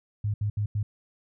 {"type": "tone bursts at uneven times", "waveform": "sine", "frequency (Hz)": 104.3, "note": "G#2", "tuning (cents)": 8, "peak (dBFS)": -24, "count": 4, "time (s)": [[0.24, 0.34], [0.41, 0.5], [0.57, 0.66], [0.75, 0.83]], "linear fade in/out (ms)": 5, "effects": []}